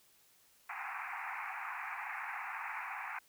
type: band-pass noise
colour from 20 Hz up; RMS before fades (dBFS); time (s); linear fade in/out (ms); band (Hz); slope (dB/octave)
pink; -42; 0.69-3.19; 5; 760 to 2500; 96
effects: white hiss -67 dBFS RMS until 3.28 s